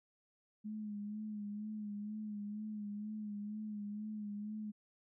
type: tone with vibrato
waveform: sine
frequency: 210 Hz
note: G#3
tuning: 19 cents sharp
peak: -40 dBFS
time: 0.64-4.72 s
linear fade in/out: 20 ms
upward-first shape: sine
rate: 2.1 Hz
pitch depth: 43 cents each way
effects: none